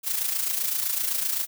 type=noise with amplitude modulation; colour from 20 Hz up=blue; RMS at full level=-24 dBFS; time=0.03-1.47 s; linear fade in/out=50 ms; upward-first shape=sine; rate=27.8 Hz; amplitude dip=60%; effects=none